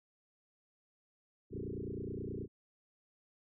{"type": "tone with frequency modulation", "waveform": "sine", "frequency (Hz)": 246.9, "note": "B3", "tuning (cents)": 0, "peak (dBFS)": -38, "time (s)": [1.5, 2.48], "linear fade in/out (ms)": 50, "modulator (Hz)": 29.5, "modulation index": 6.2, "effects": []}